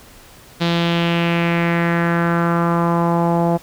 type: tone with low-pass filter sweep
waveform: sawtooth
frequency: 169.9 Hz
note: F3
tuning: 47 cents flat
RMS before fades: -17 dBFS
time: 0.6-3.58 s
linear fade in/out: 20 ms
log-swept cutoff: 3900 to 740 Hz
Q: 2.9
effects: pink hiss -44 dBFS RMS until 3.62 s